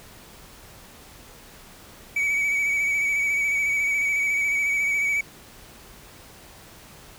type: tone with vibrato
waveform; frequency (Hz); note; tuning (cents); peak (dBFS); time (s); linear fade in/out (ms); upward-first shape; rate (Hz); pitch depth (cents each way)
triangle; 2271; C#7; +41; -19; 2.16-5.21; 5; square; 14; 24
effects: pink hiss -47 dBFS RMS until 7.18 s